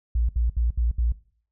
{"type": "tone bursts", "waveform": "sine", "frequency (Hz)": 58.27, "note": "A#1", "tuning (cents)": 0, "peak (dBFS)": -19, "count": 5, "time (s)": [0.15, 1.122], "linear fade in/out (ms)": 5, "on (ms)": 140, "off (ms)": 68, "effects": ["noise-tail reverb RT60 0.5 s tail -19 dB re dry"]}